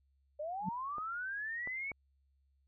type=linear sweep; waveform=sine; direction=up; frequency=576 to 2254 Hz; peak=-37 dBFS; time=0.39-1.92 s; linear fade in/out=10 ms
type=tone with exponential growth; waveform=sine; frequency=186.1 Hz; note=F#3; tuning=10 cents sharp; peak=-30 dBFS; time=0.6-0.69 s; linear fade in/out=5 ms; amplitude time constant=18 ms
type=clicks; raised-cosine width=1 ms; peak=-33 dBFS; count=3; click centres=0.983 / 1.674 / 1.917 s
effects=added 68 Hz sine -70 dBFS peak until 2.67 s